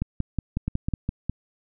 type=two click trains; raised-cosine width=5 ms; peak=-13 / -12 dBFS; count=4 / 6; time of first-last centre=0.68-1.296 / 0.02-0.937 s; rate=4.87 / 5.45 Hz; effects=none